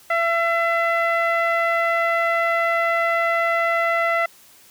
sawtooth tone with low-pass filter, 673 Hz, E5, 36 cents sharp, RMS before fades -20 dBFS, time 0.1-4.26 s, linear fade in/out 5 ms, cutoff 1900 Hz, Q 3.4, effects white hiss -50 dBFS RMS until 4.7 s + high-pass 60 Hz 12 dB/octave

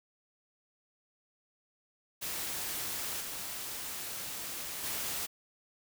white noise with level steps, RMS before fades -37 / -40 / -36 dBFS, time 2.21-5.27 s, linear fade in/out 20 ms, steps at 3.2 / 4.83 s, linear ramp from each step 10 ms, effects none

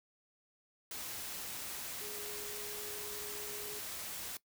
sine tone in noise, 417.2 Hz, G#4, 8 cents sharp, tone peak -48 dBFS, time 2.01-3.79 s, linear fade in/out 2 ms, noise white, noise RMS -43 dBFS, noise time 0.91-4.37 s, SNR -8 dB, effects noise-tail reverb RT60 0.1 s tail -19 dB re dry

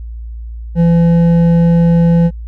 sine tone with hard clipping, 169 Hz, E3, 43 cents sharp, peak -8 dBFS, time 0.75-2.31 s, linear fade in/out 50 ms, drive 7 dB, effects added 57 Hz sine -23 dBFS peak until 2.47 s

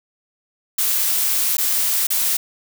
blue noise with dropouts, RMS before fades -19 dBFS, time 0.78-2.37 s, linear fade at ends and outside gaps 5 ms, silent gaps 1.57-1.581 / 2.07-2.103 s, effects none

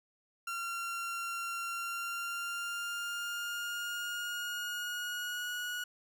30% pulse tone with pitch glide, 1375 to 1455.9 Hz, F6 to F#6, -27 to -28 cents, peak -33 dBFS, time 0.47-5.84 s, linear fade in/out 5 ms, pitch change +99 cents, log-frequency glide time 1.67-5.5 s, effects none

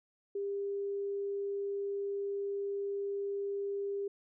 sine tone, 400 Hz, G4, 35 cents sharp, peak -33 dBFS, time 0.35-4.08 s, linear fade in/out 5 ms, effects none

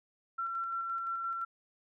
sine tone with tremolo, 1356 Hz, E6, 49 cents sharp, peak -32 dBFS, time 0.38-1.45 s, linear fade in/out 10 ms, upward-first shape square, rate 5.8 Hz, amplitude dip 25%, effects none

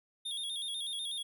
square tone with vibrato, 3483 Hz, A7, 18 cents flat, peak -36 dBFS, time 0.25-1.23 s, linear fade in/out 10 ms, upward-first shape square, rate 8.1 Hz, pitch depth 75 cents each way, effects none

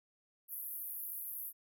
pink band-pass noise, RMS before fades -43 dBFS, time 0.48-1.53 s, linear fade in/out 50 ms, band 11000 to 16000 Hz, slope 96 dB/octave, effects none

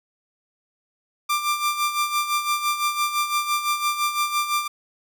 sawtooth tone with tremolo, 1186 Hz, D6, 17 cents sharp, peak -15 dBFS, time 1.29-4.68 s, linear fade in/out 10 ms, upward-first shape sine, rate 5.9 Hz, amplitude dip 65%, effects none

